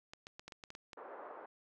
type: clicks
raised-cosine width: 0.2 ms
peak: -31 dBFS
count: 9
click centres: 0.135 / 0.269 / 0.395 / 0.48 / 0.522 / 0.638 / 0.704 / 0.751 / 0.932 s
type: band-pass noise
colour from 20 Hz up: pink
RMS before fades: -50 dBFS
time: 0.97-1.46 s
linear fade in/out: 5 ms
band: 420 to 1300 Hz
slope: 24 dB/octave
effects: none